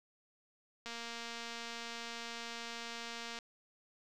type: click train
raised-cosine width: 0.2 ms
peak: -27 dBFS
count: 590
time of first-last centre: 0.86-3.388 s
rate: 233 Hz
effects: none